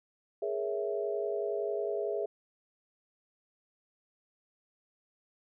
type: chord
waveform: sine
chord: A# half-diminished seventh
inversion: third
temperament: equal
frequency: 415.3 / 466.2 / 554.4 / 659.3 Hz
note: G#4 / A#4 / C#5 / E5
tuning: 0 / 0 / 0 / 0 cents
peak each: -33 / -39 / -39 / -36 dBFS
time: 0.42-2.26 s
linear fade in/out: 5 ms
effects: none